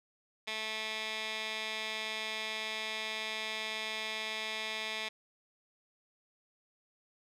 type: tone with band-pass filter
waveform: 15% pulse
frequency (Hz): 218.2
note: A3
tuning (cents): -14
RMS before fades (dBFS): -38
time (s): 0.47-5.09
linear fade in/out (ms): 10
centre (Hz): 3000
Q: 2
effects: none